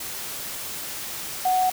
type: tone in noise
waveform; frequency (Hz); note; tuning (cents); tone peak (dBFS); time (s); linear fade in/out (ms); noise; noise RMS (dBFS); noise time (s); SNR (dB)
sine; 740; F#5; 0; -18; 1.45-1.7; 5; white; -33; 0-1.72; +12
effects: none